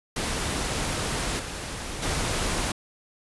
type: noise with level steps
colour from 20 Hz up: pink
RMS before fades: -28 / -34 / -27 dBFS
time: 0.16-2.72 s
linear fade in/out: 5 ms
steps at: 1.39 / 2.02 s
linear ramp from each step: 5 ms
effects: resampled to 24000 Hz